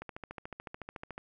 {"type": "click train", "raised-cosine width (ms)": 0.5, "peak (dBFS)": -26, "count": 17, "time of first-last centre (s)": [0.02, 1.179], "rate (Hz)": 13.8, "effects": []}